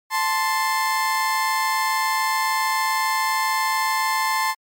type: tone pair together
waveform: 30% pulse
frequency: 879.4 / 1046.5 Hz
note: A5 / C6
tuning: -1 / 0 cents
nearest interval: minor third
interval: 301 cents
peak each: -20 / -19 dBFS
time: 0.1-4.55 s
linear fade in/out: 50 ms
effects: MP3 96 kbps